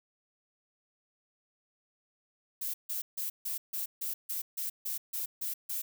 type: noise bursts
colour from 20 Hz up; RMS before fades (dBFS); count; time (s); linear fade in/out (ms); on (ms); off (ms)
violet; -35; 12; 2.61-5.82; 10; 130; 150
effects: none